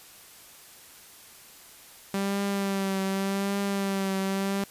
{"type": "tone with vibrato", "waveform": "sawtooth", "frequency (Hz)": 196, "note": "G3", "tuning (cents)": 0, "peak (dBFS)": -22, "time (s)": [2.14, 4.64], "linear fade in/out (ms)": 2, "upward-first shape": "triangle", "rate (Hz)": 0.86, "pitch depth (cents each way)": 36, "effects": ["white hiss -50 dBFS RMS until 4.7 s", "resampled to 32000 Hz"]}